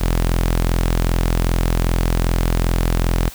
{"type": "tone", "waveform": "sawtooth", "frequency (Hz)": 42.55, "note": "F1", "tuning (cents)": -44, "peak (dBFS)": -11, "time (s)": [0, 3.3], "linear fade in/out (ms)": 20, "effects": ["white hiss -38 dBFS RMS until 3.34 s"]}